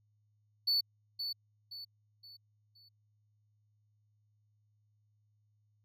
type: tone with echo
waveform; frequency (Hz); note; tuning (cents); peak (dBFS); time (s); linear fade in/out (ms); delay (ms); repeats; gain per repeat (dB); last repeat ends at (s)
triangle; 4469; C#8; +13; -26; 0.67-0.81; 10; 520; 4; -8; 2.89
effects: added 105 Hz sine -70 dBFS peak until 5.84 s